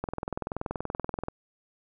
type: click train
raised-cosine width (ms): 1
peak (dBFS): -17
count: 27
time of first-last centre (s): 0.04-1.284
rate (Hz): 20.9
effects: none